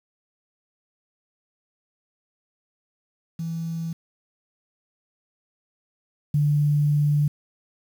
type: tone pair in turn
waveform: sine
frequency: 164.81 / 147.1 Hz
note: E3 / D3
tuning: 0 / +3 cents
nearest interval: major second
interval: 197 cents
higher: first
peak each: -26 / -17 dBFS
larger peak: second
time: 3.39-3.93 / 6.34-7.28 s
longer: second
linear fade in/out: 5 ms
effects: 8-bit